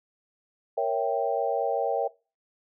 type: chord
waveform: sine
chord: A# diminished seventh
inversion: none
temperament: equal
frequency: 466.2 / 554.4 / 659.3 / 784 Hz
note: A#4 / C#5 / E5 / G5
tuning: 0 / 0 / 0 / 0 cents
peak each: -29 dBFS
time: 0.77-2.08 s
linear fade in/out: 10 ms
effects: noise-tail reverb RT60 0.3 s tail -21 dB re dry